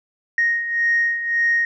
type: beating tone pair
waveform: sine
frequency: 1864.7 / 1866.5 Hz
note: A#6 / A#6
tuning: 0 / +2 cents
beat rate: 1.8 Hz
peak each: -23 / -17 dBFS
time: 0.38-1.65 s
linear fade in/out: 2 ms
effects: tanh soft clip ceiling -10 dBFS